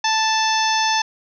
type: harmonic tone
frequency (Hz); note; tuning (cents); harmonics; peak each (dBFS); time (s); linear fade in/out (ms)
880; A5; 0; 1 / 2 / 3 / 4 / 5 / 6 / 7; -19 / -24 / -27 / -26 / -30 / -25 / -27; 0.04-1.02; 5
effects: none